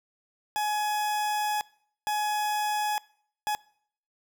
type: tone bursts at uneven times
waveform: 40% pulse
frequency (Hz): 842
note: G#5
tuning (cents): +24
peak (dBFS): -25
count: 3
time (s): 0.56-1.61 / 2.07-2.98 / 3.47-3.55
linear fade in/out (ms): 0
effects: noise-tail reverb RT60 0.6 s tail -23 dB re dry